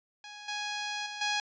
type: tone with level steps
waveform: 10% pulse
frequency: 831 Hz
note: G#5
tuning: 1 cent sharp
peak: -36 / -25 / -30 / -20 dBFS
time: 0.24-1.4 s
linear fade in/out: 2 ms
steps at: 0.48 / 1.06 / 1.21 s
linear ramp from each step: 5 ms
effects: resampled to 16000 Hz

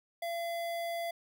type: tone with notch filter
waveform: square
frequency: 680 Hz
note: F5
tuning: 46 cents flat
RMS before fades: -36 dBFS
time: 0.22-1.11 s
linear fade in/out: 5 ms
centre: 6700 Hz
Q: 1.8
effects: none

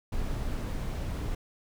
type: noise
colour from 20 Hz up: brown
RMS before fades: -32 dBFS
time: 0.12-1.35 s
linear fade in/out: 5 ms
effects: none

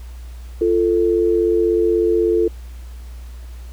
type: tone pair together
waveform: sine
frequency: 345.8 / 442.2 Hz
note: F4 / A4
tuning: -17 / +9 cents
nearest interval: major third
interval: 426 cents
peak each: -16 dBFS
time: 0.61-2.48 s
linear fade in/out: 5 ms
effects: added 60 Hz sine -31 dBFS peak until 3.72 s + pink hiss -49 dBFS RMS until 3.72 s

